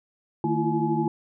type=tone cluster; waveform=sine; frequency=154.7 / 226 / 331.3 / 343.8 / 848 Hz; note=D#3 / A3 / E4 / F4 / G#5; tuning=-10 / +47 / +9 / -27 / +36 cents; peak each=-28 dBFS; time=0.44-1.08 s; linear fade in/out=2 ms; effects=none